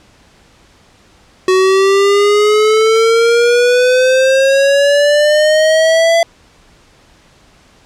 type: exponential sweep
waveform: square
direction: up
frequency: 371.3 to 675 Hz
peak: -8 dBFS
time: 1.48-6.23 s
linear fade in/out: 2 ms
effects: pink hiss -47 dBFS RMS until 7.85 s + low-pass 7000 Hz 12 dB/octave